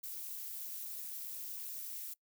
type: noise with amplitude modulation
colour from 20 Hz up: violet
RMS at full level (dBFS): -40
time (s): 0.03-2.14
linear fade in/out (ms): 10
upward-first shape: sine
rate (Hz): 252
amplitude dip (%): 85
effects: noise-tail reverb RT60 0.1 s tail -22 dB re dry